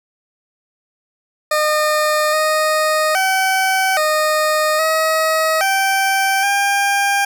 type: tone with pitch steps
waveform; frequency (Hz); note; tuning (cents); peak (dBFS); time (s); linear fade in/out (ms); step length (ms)
20% pulse; 609 / 620 / 762 / 616 / 636 / 777 / 800; D#5 / D#5 / G5 / D#5 / D#5 / G5 / G5; -37 / -6 / -49 / -17 / +38 / -16 / +35; -9; 1.51-7.25; 5; 820
effects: none